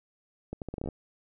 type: accelerating click train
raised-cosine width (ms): 2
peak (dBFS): -22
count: 10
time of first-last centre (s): 0.53-0.887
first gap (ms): 88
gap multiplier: 0.78
effects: none